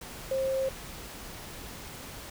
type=tone in noise; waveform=sine; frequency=532 Hz; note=C5; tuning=29 cents sharp; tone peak=-26 dBFS; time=0.31-0.69 s; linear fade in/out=5 ms; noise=pink; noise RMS=-43 dBFS; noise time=0.01-2.3 s; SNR=+14 dB; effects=none